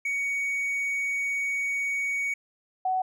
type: tone pair in turn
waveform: triangle / sine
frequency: 2241 / 747.8 Hz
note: C#7 / F#5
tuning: +18 / +18 cents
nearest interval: octave + perfect fifth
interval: 1900 cents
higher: first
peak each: -24 / -23 dBFS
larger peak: second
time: 0.05-2.34 / 2.85-3.02 s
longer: first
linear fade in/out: 5 ms
effects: none